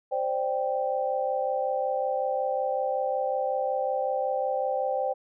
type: chord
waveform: sine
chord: C suspended second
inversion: none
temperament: just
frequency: 523.3 / 588.7 / 784.9 Hz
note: C5 / D5 / G5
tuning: 0 / +4 / +2 cents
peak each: -28 / -31 / -29 dBFS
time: 0.11-5.14 s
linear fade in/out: 20 ms
effects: none